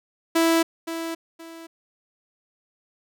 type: tone with echo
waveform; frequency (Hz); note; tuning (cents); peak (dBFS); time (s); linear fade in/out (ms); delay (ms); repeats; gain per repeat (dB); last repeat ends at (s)
sawtooth; 329.6; E4; 0; -13; 0.35-0.63; 10; 520; 2; -11; 1.67
effects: none